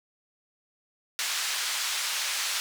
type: band-pass noise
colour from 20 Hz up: white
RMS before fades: -30 dBFS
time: 1.19-2.6 s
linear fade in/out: 0 ms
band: 1200 to 6300 Hz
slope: 12 dB/octave
effects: none